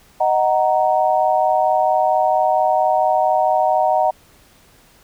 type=chord; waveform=sine; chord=D# minor; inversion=none; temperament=just; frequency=622.3 / 746.7 / 933.4 Hz; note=D#5 / F#5 / A#5; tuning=0 / +16 / +2 cents; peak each=-18 / -16 / -20 dBFS; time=0.2-4.11 s; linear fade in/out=10 ms; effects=pink hiss -51 dBFS RMS until 5.03 s